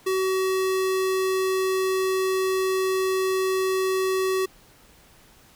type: tone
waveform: square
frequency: 378 Hz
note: F#4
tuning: 37 cents sharp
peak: -22 dBFS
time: 0.06-4.46 s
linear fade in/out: 10 ms
effects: pink hiss -54 dBFS RMS until 5.55 s